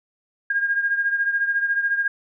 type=beating tone pair; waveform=sine; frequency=1619 / 1633 Hz; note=G#6 / G#6; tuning=-45 / -30 cents; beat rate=14 Hz; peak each=-20 / -26 dBFS; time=0.5-2.08 s; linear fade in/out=5 ms; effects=none